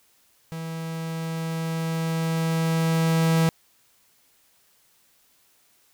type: tone with level ramp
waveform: 45% pulse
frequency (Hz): 163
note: E3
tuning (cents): -19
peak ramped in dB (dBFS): -31 to -17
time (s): 0.52-3.49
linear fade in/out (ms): 0
effects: white hiss -62 dBFS RMS until 5.93 s